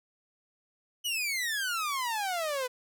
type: exponential sweep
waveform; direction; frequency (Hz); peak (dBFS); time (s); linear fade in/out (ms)
sawtooth; down; 3000 to 490; -26; 1.04-2.68; 20
effects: none

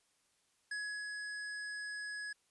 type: tone with ADSR envelope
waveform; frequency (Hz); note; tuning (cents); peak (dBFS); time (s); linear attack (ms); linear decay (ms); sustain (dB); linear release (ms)
square; 1680; G#6; +19; -38; 0.71-2.33; 5; 330; -3; 7
effects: white hiss -75 dBFS RMS until 2.5 s + resampled to 24000 Hz

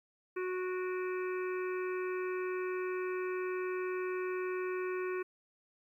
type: harmonic tone with a mistuned harmonic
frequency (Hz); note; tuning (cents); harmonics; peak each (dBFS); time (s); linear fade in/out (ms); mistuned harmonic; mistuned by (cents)
367.8; F#4; -10; 1 / 3 / 4 / 5 / 6 / 7; -34 / -44 / -46 / -48 / -50 / -51; 0.36-5.23; 10; 6; +100
effects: 12-bit

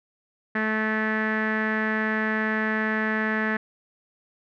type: tone with low-pass filter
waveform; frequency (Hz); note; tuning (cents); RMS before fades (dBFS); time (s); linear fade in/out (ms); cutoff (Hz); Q
sawtooth; 217.5; A3; -20; -25; 0.55-3.57; 5; 1800; 7.7
effects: none

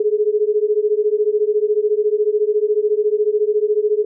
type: beating tone pair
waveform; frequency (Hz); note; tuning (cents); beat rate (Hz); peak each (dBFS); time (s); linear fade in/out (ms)
sine; 415.3 / 429.3; G#4 / A4; 0 / -43; 14; -17; 0-4.05; 5
effects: none

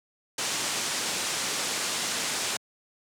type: low-pass noise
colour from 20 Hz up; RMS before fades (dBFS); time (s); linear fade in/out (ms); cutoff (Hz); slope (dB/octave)
white; -30; 0.38-2.57; 5; 8400; 24
effects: high-pass 150 Hz 12 dB/octave

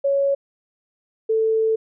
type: tone pair in turn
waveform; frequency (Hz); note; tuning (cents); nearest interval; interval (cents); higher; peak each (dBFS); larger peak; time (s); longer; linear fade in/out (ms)
sine; 556 / 443; C#5 / A4; +5 / +12; major third; 393; first; -16; neither; 0.04-0.35 / 1.29-1.76; second; 10
effects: none

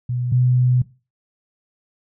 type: tone pair in turn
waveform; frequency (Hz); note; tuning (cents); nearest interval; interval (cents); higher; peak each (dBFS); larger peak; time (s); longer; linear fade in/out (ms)
sine; 123.47 / 125.34; B2 / B2; 0 / +26; unison; 26; second; -20 / -13; second; 0.09-0.32 / 0.32-0.82; second; 5
effects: noise-tail reverb RT60 0.3 s tail -18 dB re dry

